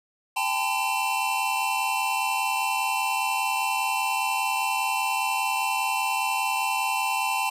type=tone cluster; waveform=square; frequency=791 / 876 / 1013 / 2698 Hz; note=G5 / A5 / B5 / E7; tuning=+15 / -8 / +44 / +40 cents; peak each=-30 dBFS; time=0.36-7.5 s; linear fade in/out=10 ms; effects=resampled to 32000 Hz + 10-bit